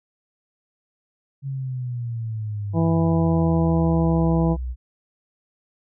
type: exponential sweep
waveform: sine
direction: down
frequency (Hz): 138.59 to 60.6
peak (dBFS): -25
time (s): 1.42-4.76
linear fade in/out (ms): 50
type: harmonic tone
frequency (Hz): 164.81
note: E3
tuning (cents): 0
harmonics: 1 / 2 / 3 / 4 / 5 / 6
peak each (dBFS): -18 / -24 / -28 / -30 / -32 / -34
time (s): 2.73-4.57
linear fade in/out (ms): 50
effects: none